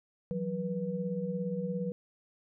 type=tone cluster; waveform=sine; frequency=168.6 / 185.8 / 486.2 Hz; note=E3 / F#3 / B4; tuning=+39 / +7 / -27 cents; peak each=-38 / -34 / -36 dBFS; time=0.31-1.92 s; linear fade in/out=0 ms; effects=none